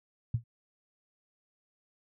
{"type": "tone with exponential decay", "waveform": "sine", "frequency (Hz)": 116.54, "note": "A#2", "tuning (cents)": 0, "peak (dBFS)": -22, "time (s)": [0.34, 0.44], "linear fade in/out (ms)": 5, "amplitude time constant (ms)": 20, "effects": []}